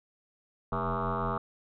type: tone with frequency modulation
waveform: sine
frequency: 661 Hz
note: E5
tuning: 5 cents sharp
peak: -27 dBFS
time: 0.72-1.38 s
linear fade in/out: 5 ms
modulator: 88.5 Hz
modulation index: 7.3
effects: tanh soft clip ceiling -23 dBFS